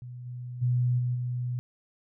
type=tone with level steps; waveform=sine; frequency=123.47 Hz; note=B2; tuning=in tune; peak=-38 / -35 / -22 / -25 / -28 dBFS; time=0.02-1.59 s; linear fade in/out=0 ms; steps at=0.25 / 0.61 / 0.98 / 1.14 s; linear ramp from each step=20 ms; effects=none